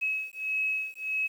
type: beating tone pair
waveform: sine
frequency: 2566 / 2567.6 Hz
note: E7 / E7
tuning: -47 / -46 cents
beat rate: 1.6 Hz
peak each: -31 / -31 dBFS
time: 0.01-1.28 s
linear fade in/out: 20 ms
effects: 9-bit